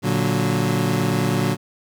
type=chord; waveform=25% pulse; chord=Bb augmented; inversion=none; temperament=equal with one note detuned; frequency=116.54 / 145.65 / 185 Hz; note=Bb2 / D3 / F#3; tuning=0 / -14 / 0 cents; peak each=-19 dBFS; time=0.02-1.57 s; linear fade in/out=50 ms; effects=none